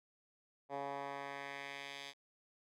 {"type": "tone with band-pass filter sweep", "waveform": "10% pulse", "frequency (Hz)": 140, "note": "C#3", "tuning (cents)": 18, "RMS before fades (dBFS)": -45, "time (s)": [0.69, 2.14], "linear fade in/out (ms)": 50, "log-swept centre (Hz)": [730, 3700], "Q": 1.4, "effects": []}